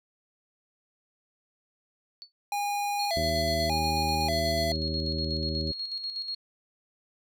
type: tone with exponential decay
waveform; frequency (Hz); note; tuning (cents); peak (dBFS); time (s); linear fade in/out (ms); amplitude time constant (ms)
sine; 4465; C#8; +12; -37; 2.22-2.32; 0; 20
type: tone with vibrato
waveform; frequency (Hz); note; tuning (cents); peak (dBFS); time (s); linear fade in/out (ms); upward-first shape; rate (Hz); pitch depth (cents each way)
square; 740; F#5; 0; -28; 2.52-4.72; 2; square; 0.85; 170
type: tone with tremolo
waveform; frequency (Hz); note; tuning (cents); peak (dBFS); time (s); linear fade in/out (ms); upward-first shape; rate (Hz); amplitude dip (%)
sine; 4295; C8; +44; -30; 2.99-6.35; 5; square; 8.2; 50
type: harmonic tone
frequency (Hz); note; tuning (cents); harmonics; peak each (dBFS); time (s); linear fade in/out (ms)
79; D#2; +27; 1 / 2 / 3 / 4 / 5 / 7; -32 / -35 / -37 / -38 / -39 / -40; 3.16-5.72; 10
effects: none